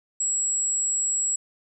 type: tone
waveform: sine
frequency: 7730 Hz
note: B8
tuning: 38 cents flat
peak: -21 dBFS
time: 0.2-1.36 s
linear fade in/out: 5 ms
effects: tanh soft clip ceiling -18 dBFS + 10-bit

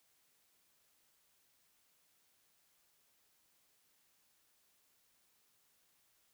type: silence
effects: white hiss -74 dBFS RMS until 6.33 s

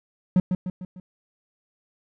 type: tone with echo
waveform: triangle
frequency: 182.3 Hz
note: F#3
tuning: 25 cents flat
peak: -12 dBFS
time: 0.36-0.4 s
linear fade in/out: 2 ms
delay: 150 ms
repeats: 4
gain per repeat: -6 dB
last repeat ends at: 1 s
effects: none

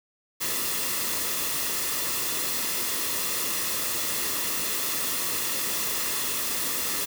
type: noise with comb filter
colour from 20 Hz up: white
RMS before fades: -28 dBFS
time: 0.4-7.06 s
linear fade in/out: 20 ms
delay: 1.3 ms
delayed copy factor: -0.5
effects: none

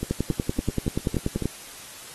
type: two click trains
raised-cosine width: 3 ms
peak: -14 / -10 dBFS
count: 6 / 15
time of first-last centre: 0.03-1.423 / 0.11-1.456 s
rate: 3.59 / 10.4 Hz
effects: white hiss -42 dBFS RMS until 2.14 s + AAC 32 kbps

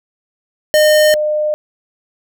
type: tone pair in turn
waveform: square / sine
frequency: 610 / 605.8 Hz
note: D#5 / D#5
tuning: -34 / -46 cents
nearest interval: unison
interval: 12 cents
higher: first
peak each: -8 / -13 dBFS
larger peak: first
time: 0.74-1.14 / 1.14-1.54 s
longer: neither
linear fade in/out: 0 ms
effects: none

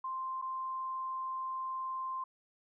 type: tone with dropouts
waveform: sine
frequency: 1046.5 Hz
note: C6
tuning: in tune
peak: -35 dBFS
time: 0.04-2.24 s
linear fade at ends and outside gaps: 5 ms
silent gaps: 0.416-0.422 s
effects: none

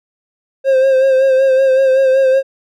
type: tone with vibrato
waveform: triangle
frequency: 530 Hz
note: C5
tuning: 22 cents sharp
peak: -6 dBFS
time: 0.64-2.43 s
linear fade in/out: 50 ms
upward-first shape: sine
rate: 5.3 Hz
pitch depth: 36 cents each way
effects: none

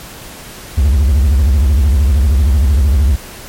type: tone with vibrato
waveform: triangle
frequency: 69.3 Hz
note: C#2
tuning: in tune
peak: -5 dBFS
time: 0.77-3.16 s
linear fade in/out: 10 ms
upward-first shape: sine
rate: 13 Hz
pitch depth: 230 cents each way
effects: pink hiss -32 dBFS RMS until 3.48 s + MP3 64 kbps

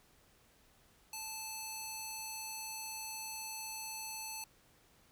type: tone with band-pass filter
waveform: square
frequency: 874 Hz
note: A5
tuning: 12 cents flat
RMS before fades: -44 dBFS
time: 1.13-4.44 s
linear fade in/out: 2 ms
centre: 8900 Hz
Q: 0.74
effects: pink hiss -67 dBFS RMS until 5.11 s

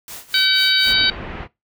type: noise with tremolo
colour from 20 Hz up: white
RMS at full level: -33 dBFS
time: 0.08-0.93 s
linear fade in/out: 0 ms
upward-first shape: sine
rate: 4.1 Hz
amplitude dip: 85%
type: harmonic tone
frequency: 762 Hz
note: G5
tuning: 49 cents flat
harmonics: 2 / 3 / 4 / 5 / 6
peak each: -20 / -23 / -22 / -18 / -19 dBFS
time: 0.34-1.1 s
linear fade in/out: 2 ms
type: low-pass noise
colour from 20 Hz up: pink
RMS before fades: -31 dBFS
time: 0.84-1.48 s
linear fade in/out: 50 ms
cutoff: 2700 Hz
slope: 24 dB/octave
effects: noise-tail reverb RT60 0.2 s tail -20 dB re dry

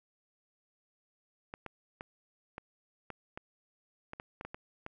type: clicks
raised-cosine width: 0.5 ms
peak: -26 dBFS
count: 12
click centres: 1.539 / 1.663 / 2.009 / 2.581 / 3.103 / 3.375 / 4.134 / 4.199 / 4.411 / 4.45 / 4.545 / 4.864 s
effects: none

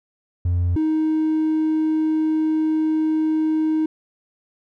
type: tone pair in turn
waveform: triangle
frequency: 88 / 313.6 Hz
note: F2 / D#4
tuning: +14 / +14 cents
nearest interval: octave + minor seventh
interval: 2200 cents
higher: second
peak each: -14 dBFS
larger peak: neither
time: 0.45-0.76 / 0.76-3.86 s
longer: second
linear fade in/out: 5 ms
effects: tanh soft clip ceiling -12 dBFS

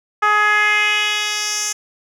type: tone with band-pass filter sweep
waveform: 10% pulse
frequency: 420 Hz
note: G#4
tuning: 19 cents sharp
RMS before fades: -17 dBFS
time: 0.22-1.73 s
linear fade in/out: 10 ms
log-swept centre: 1200 to 6900 Hz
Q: 2.2
effects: none

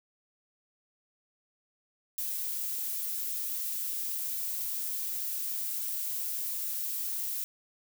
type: noise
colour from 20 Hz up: violet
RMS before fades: -34 dBFS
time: 2.18-7.44 s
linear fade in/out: 0 ms
effects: none

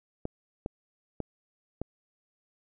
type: clicks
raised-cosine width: 2 ms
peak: -19 dBFS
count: 4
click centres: 0.254 / 0.661 / 1.203 / 1.816 s
effects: none

